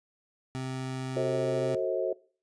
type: tone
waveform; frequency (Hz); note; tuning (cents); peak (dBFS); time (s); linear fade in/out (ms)
25% pulse; 130.6; C3; -3; -29; 0.55-1.75; 0
type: chord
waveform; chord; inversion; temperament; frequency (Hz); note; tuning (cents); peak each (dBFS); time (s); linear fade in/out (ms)
sine; F# diminished seventh; none; just; 370 / 444 / 532.8 / 639.4; F#4 / A4 / C5 / Eb5; 0 / +16 / +31 / +47; -31 / -33 / -31 / -33; 1.16-2.13; 5
effects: noise-tail reverb RT60 0.4 s tail -20 dB re dry + resampled to 22050 Hz